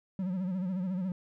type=tone with vibrato; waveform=triangle; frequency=185 Hz; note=F#3; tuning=in tune; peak=-28 dBFS; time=0.19-1.12 s; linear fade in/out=2 ms; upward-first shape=sine; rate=14 Hz; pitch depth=85 cents each way; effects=none